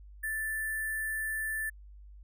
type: tone with sample-and-hold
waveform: sine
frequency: 1760 Hz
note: A6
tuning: in tune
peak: -31 dBFS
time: 0.23-1.7 s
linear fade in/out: 10 ms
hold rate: 11025 Hz
effects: added 50 Hz sine -48 dBFS peak until 2.23 s